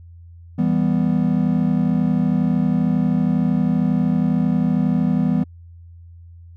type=chord; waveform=triangle; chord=E minor; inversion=none; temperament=equal with one note detuned; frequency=164.81 / 197.48 / 246.9 Hz; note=E3 / G3 / B3; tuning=0 / +13 / 0 cents; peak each=-18 dBFS; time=0.58-5.44 s; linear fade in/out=10 ms; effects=added 85 Hz sine -39 dBFS peak until 6.56 s